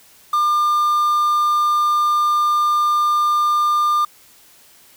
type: tone with quantisation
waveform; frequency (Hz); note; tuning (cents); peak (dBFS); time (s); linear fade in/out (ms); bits
triangle; 1200; D6; +37; -12; 0.33-4.05; 5; 6
effects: white hiss -49 dBFS RMS until 4.96 s